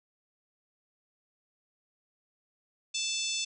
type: harmonic tone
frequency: 880 Hz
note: A5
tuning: in tune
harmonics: 3 / 4 / 5 / 6 / 7 / 8 / 9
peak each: -37 / -35 / -40 / -38 / -37 / -41 / -41 dBFS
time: 2.94-3.45 s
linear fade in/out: 10 ms
effects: none